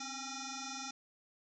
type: tone with frequency modulation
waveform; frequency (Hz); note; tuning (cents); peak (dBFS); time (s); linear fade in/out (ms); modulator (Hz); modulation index
sine; 2455; D#7; -24; -40; 0-0.91; 5; 543; 7.2
effects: none